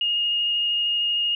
sine tone with vibrato, 2852 Hz, F7, 36 cents sharp, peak -20 dBFS, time 0.01-1.35 s, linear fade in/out 2 ms, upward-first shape triangle, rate 13 Hz, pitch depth 10 cents each way, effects none

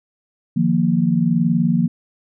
sine chord, Eb suspended second, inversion none, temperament equal with one note detuned, 153.6 / 174.61 / 233.1 Hz, Eb3 / F3 / Bb3, -22 / 0 / 0 cents, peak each -21 / -17 / -18 dBFS, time 0.56-1.88 s, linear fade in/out 10 ms, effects none

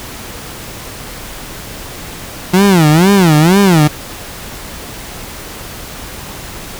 30% pulse tone with vibrato, 174.1 Hz, F3, 5 cents flat, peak -3 dBFS, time 2.53-3.88 s, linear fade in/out 10 ms, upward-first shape sine, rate 2.1 Hz, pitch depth 260 cents each way, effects pink hiss -28 dBFS RMS until 6.79 s

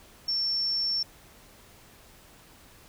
sine tone, 5430 Hz, F8, 50 cents flat, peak -25 dBFS, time 0.28-1.03 s, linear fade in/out 5 ms, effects pink hiss -54 dBFS RMS until 2.88 s

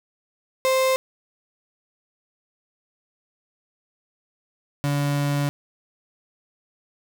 35% pulse tone pair in turn, 523.3 / 143.49 Hz, C5 / D3, 0 / -40 cents, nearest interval octave + minor seventh, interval 2240 cents, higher first, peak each -16 / -19 dBFS, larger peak first, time 0.65-0.96 / 4.84-5.49 s, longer second, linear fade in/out 0 ms, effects none

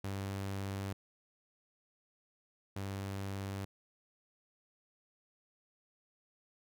sawtooth tone pair in turn, 98 / 98 Hz, G2 / G2, 0 / 0 cents, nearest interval unison, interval 0 cents, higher neither, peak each -33 / -34 dBFS, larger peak first, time 0.04-0.93 / 2.76-3.65 s, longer neither, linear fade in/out 5 ms, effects none

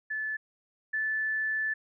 sine tone pair in turn, 1737 / 1747 Hz, A6 / A6, -23 / -13 cents, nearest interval unison, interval 10 cents, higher second, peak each -30 / -27 dBFS, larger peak second, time 0.1-0.37 / 0.93-1.74 s, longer second, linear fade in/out 10 ms, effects none

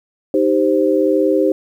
sine chord, C minor, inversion first, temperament equal, 311.1 / 392 / 523.3 Hz, Eb4 / G4 / C5, 0 / 0 / 0 cents, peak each -16 dBFS, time 0.34-1.52 s, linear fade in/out 2 ms, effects 8-bit

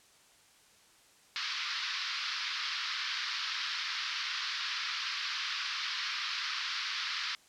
white band-pass noise, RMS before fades -36 dBFS, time 1.36-7.35 s, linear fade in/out 0 ms, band 1100 to 5100 Hz, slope 48 dB/octave, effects white hiss -62 dBFS RMS until 7.48 s + low-pass 9000 Hz 12 dB/octave

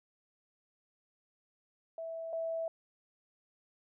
sine tone pair in turn, 656 / 656 Hz, E5 / E5, -9 / -9 cents, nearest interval unison, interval 0 cents, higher neither, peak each -38 / -33 dBFS, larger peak second, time 1.98-2.33 / 2.33-2.68 s, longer neither, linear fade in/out 2 ms, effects none

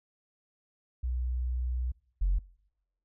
sine tone pair in turn, 62 / 45.5 Hz, B1 / F#1, +7 / -28 cents, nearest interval perfect fourth, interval 535 cents, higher first, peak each -28 / -22 dBFS, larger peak second, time 1.03-1.92 / 2.21-2.39 s, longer first, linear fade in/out 10 ms, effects noise-tail reverb RT60 0.9 s tail -26 dB re dry + tanh soft clip ceiling -20 dBFS

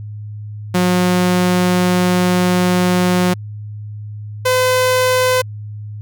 sawtooth tone pair in turn, 180 / 509.1 Hz, F#3 / C5, -47 / -47 cents, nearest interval octave + tritone, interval 1800 cents, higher second, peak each -8 dBFS, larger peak neither, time 0.74-3.34 / 4.45-5.42 s, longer first, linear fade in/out 10 ms, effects added 105 Hz sine -26 dBFS peak until 6.01 s

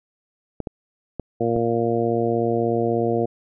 clicks, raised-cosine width 2 ms, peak -14 dBFS, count 4, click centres 0.603 / 0.672 / 1.197 / 1.563 s
harmonic tone, 116.54 Hz, A#2, in tune, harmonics 1 / 2 / 3 / 4 / 5 / 6, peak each -28 / -26 / -24 / -23 / -29 / -27 dBFS, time 1.4-3.26 s, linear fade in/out 10 ms
effects none

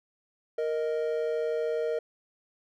triangle tone pair together, 466.2 / 622.3 Hz, A#4 / D#5, 0 / 0 cents, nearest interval perfect fourth, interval 500 cents, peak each -26 / -30 dBFS, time 0.58-1.99 s, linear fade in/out 5 ms, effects none

